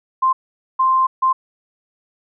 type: tone bursts at uneven times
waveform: sine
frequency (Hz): 1046.5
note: C6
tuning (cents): 0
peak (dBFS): -12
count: 3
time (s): 0.22-0.33 / 0.79-1.07 / 1.22-1.33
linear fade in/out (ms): 10
effects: none